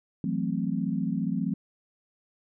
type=chord; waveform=sine; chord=F# half-diminished seventh; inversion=third; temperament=equal; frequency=164.81 / 185 / 220 / 261.6 Hz; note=E3 / F#3 / A3 / C4; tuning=0 / 0 / 0 / 0 cents; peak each=-32 / -30 / -31 / -32 dBFS; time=0.24-1.54 s; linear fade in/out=2 ms; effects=none